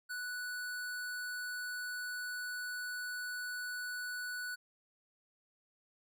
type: tone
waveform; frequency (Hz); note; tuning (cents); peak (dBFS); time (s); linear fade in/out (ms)
square; 1480; F#6; 0; -39; 0.09-4.56; 20
effects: none